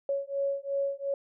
sine beating tone pair, 554.4 / 557.2 Hz, C#5 / C#5, 0 / +9 cents, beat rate 2.8 Hz, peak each -31 dBFS, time 0.09-1.14 s, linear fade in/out 2 ms, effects none

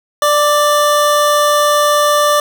square tone pair together, 590.9 / 1174.7 Hz, D5 / D6, +10 / 0 cents, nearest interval octave, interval 1190 cents, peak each -13 dBFS, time 0.22-2.4 s, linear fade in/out 2 ms, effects none

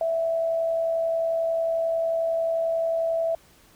sine tone with amplitude modulation, 659.3 Hz, E5, in tune, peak -20 dBFS, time 0.01-3.35 s, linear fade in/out 2 ms, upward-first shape sine, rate 71.2 Hz, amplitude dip 35%, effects pink hiss -56 dBFS RMS until 3.75 s

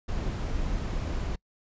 brown noise, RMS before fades -30 dBFS, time 0.08-1.36 s, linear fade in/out 10 ms, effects noise-tail reverb RT60 0.1 s tail -26 dB re dry + resampled to 16000 Hz

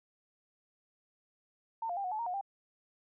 sine tone with pitch steps, 906 / 701 / 795 / 731 / 862 / 932 / 722 / 792 Hz, A#5 / F5 / G5 / F#5 / A5 / A#5 / F#5 / G5, -50 / +6 / +24 / -21 / -36 / -1 / -43 / +18 cents, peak -33 dBFS, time 1.82-2.412 s, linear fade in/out 5 ms, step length 74 ms, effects none

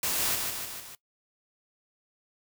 white noise with echo, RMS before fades -29 dBFS, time 0.03-0.35 s, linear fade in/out 2 ms, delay 150 ms, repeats 4, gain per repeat -4 dB, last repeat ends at 0.95 s, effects noise-tail reverb RT60 0.1 s tail -19 dB re dry

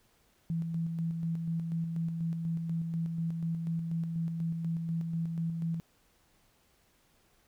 sine tone with tremolo, 165.5 Hz, E3, 7 cents sharp, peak -29 dBFS, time 0.5-5.8 s, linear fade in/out 0 ms, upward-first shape square, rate 4.1 Hz, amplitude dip 35%, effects pink hiss -68 dBFS RMS until 7.47 s

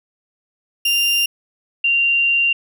35% pulse / sine tone pair in turn, 2790 / 2772 Hz, F7 / F7, -2 / -14 cents, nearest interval unison, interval 12 cents, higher first, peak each -13 dBFS, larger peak neither, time 0.85-1.26 / 1.84-2.53 s, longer second, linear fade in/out 5 ms, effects none

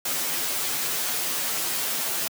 white noise with comb filter, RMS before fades -27 dBFS, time 0.05-2.28 s, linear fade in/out 5 ms, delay 10 ms, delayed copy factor -0.9, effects high-pass 150 Hz 12 dB/octave

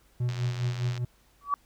triangle tone with tremolo, 122.5 Hz, B2, 14 cents flat, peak -22 dBFS, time 0.2-1.05 s, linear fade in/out 5 ms, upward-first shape sine, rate 4.9 Hz, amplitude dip 65%
click train, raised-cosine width 0.2 ms, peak -23 dBFS, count 63, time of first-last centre 0.29-0.977 s, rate 90.2 Hz
sine tone with exponential growth, 1141 Hz, C#6, 50 cents sharp, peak -19 dBFS, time 1.41-1.54 s, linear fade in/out 1 ms, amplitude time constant 27 ms
effects added 50 Hz sine -64 dBFS peak until 1.65 s + pink hiss -64 dBFS RMS until 1.65 s

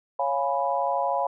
sine chord, C# dominant seventh, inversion none, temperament equal, 554.4 / 698.5 / 830.6 / 987.8 Hz, C#5 / E#5 / G#5 / B5, 0 / 0 / 0 / 0 cents, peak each -28 dBFS, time 0.19-1.27 s, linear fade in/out 5 ms, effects none

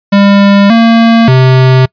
square tone with pitch steps, 200.1 / 229.1 / 129.8 Hz, G3 / A#3 / C3, +36 / -30 / -13 cents, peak -3 dBFS, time 0.12-1.86 s, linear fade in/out 10 ms, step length 580 ms, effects noise-tail reverb RT60 0.1 s tail -25 dB re dry + resampled to 11025 Hz

